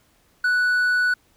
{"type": "tone with hard clipping", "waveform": "sine", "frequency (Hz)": 1480, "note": "F#6", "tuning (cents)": 0, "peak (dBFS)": -18, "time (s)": [0.44, 1.14], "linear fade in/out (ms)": 5, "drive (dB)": 3, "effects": ["pink hiss -61 dBFS RMS until 1.36 s"]}